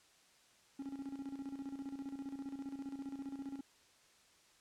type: tone with tremolo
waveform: triangle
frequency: 274.8 Hz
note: C#4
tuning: 15 cents flat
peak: -38 dBFS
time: 0.79-3.61 s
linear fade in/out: 5 ms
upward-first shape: square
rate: 15 Hz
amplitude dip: 65%
effects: white hiss -67 dBFS RMS until 4.6 s + low-pass 8000 Hz 12 dB/octave